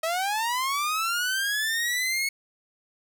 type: linear sweep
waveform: sawtooth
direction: up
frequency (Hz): 632 to 2200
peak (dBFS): -21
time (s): 0.03-2.29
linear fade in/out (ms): 5
effects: none